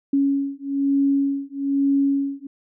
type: beating tone pair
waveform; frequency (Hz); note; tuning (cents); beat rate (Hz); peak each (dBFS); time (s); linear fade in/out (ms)
sine; 277.1 / 278.2; C#4 / C#4; -1 / +6; 1.1; -21; 0.13-2.47; 5
effects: none